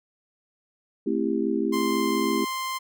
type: chord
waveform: sine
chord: A minor seventh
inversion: none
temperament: just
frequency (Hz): 220 / 264 / 330 / 396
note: A3 / C4 / E4 / G4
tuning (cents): 0 / +16 / +2 / +18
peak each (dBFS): -28 / -28 / -27 / -28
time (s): 1.06-2.45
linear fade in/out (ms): 10
type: tone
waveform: sawtooth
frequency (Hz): 1046.5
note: C6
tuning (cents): 0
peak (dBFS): -24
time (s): 1.72-2.79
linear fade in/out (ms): 20
effects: none